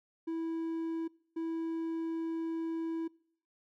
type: tone bursts at uneven times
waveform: triangle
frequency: 327.7 Hz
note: E4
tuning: 10 cents flat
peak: -31 dBFS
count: 2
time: 0.27-1.08 / 1.36-3.08 s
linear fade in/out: 10 ms
effects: noise-tail reverb RT60 0.6 s tail -24 dB re dry